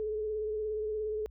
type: tone with vibrato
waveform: sine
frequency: 428.7 Hz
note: A4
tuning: 45 cents flat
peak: -31 dBFS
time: 0-1.26 s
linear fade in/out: 0 ms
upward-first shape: triangle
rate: 17 Hz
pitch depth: 35 cents each way
effects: added 60 Hz sine -50 dBFS peak until 1.3 s